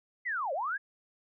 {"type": "linear two-way sweep", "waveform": "sine", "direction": "down then up", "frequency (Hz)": [2074, 511, 1722], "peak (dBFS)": -30, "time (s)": [0.25, 0.78], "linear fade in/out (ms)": 20, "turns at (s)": 0.53, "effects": []}